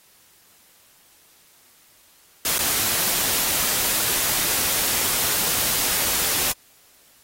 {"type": "noise with dropouts", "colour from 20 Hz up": "white", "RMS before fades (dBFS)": -22, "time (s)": [2.45, 6.52], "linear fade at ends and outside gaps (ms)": 2, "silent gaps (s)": [2.58, 2.589], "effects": ["white hiss -55 dBFS RMS until 7.23 s", "AAC 48 kbps"]}